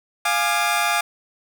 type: chord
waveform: 20% pulse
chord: D diminished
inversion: first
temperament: equal with one note detuned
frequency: 698.5 / 830.6 / 1198 Hz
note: F5 / Ab5 / D6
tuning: 0 / 0 / +34 cents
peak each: -18 dBFS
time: 0.25-1.01 s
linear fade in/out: 5 ms
effects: none